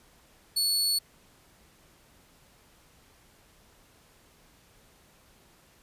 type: tone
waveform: sawtooth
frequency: 4414 Hz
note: C#8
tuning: 8 cents flat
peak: -21 dBFS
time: 0.56-0.99 s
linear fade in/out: 10 ms
effects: pink hiss -60 dBFS RMS until 5.82 s + resampled to 32000 Hz

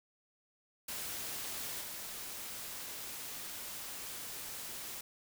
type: noise with level steps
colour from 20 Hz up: white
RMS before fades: -41 / -44 dBFS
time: 0.88-5.01 s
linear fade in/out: 5 ms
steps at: 1.8 s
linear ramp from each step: 20 ms
effects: none

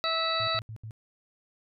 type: harmonic tone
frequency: 653 Hz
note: E5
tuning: 17 cents flat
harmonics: 1 / 2 / 3 / 4 / 6 / 7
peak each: -33 / -30 / -37 / -38 / -30 / -37 dBFS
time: 0.04-0.59 s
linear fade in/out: 0 ms
type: tone bursts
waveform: sine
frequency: 110.1 Hz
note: A2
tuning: 2 cents sharp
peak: -37 dBFS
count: 4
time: 0.4-0.909 s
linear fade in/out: 0 ms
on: 74 ms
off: 71 ms
effects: none

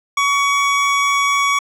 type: tone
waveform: 25% pulse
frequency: 1126 Hz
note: C#6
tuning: 27 cents sharp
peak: -10 dBFS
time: 0.17-1.59 s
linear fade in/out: 5 ms
effects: low-pass 8000 Hz 12 dB/octave

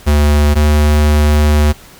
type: tone pair in turn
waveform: square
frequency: 73.8 / 74.79 Hz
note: D2 / D2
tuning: +9 / +32 cents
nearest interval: unison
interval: 23 cents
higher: second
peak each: -8 dBFS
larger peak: neither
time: 0.06-0.55 / 0.55-1.73 s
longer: second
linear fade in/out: 20 ms
effects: pink hiss -39 dBFS RMS until 1.99 s

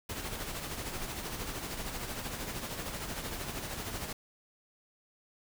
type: noise with tremolo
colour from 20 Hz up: pink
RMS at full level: -37 dBFS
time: 0.09-4.13 s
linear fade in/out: 5 ms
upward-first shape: sine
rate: 13 Hz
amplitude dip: 45%
effects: none

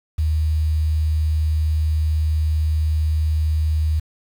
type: tone with quantisation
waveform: sine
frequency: 77.78 Hz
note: D#2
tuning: in tune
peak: -16 dBFS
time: 0.18-4 s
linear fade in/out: 10 ms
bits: 7
effects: none

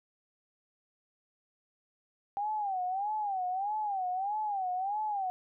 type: tone with vibrato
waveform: sine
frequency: 790 Hz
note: G5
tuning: 13 cents sharp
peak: -30 dBFS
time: 2.37-5.3 s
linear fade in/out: 0 ms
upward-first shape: sine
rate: 1.6 Hz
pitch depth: 150 cents each way
effects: none

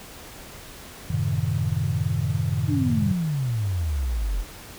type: chord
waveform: sine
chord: F# diminished seventh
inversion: none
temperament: equal with one note detuned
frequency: 92.5 / 110 / 130.81 / 154.67 Hz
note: F#2 / A2 / C3 / Eb3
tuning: 0 / 0 / 0 / -10 cents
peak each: -27 dBFS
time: 1.1-3.12 s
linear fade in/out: 5 ms
type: exponential sweep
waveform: sine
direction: down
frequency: 311.1 to 41.07 Hz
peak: -22 dBFS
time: 2.67-4.45 s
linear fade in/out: 50 ms
effects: pink hiss -42 dBFS RMS until 4.78 s

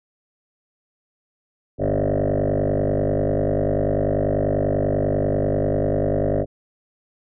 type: tone with frequency modulation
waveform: sine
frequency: 340.4 Hz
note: F4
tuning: 44 cents flat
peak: -16 dBFS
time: 1.78-6.46 s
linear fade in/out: 50 ms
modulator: 50.2 Hz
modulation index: 6
effects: tanh soft clip ceiling -15 dBFS

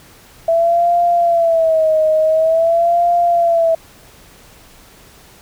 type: tone with vibrato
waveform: sine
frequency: 659.3 Hz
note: E5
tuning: in tune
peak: -10 dBFS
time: 0.48-3.75 s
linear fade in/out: 5 ms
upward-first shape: sine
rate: 0.47 Hz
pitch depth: 91 cents each way
effects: pink hiss -44 dBFS RMS until 5.41 s

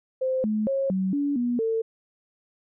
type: tone with pitch steps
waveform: sine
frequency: 520 / 214.4 / 543 / 189.2 / 285.6 / 242.3 / 449.1 Hz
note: C5 / A3 / C#5 / F#3 / D4 / B3 / A4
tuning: -11 / -45 / -36 / +39 / -48 / -33 / +35 cents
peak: -22 dBFS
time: 0.21-1.82 s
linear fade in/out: 10 ms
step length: 230 ms
effects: none

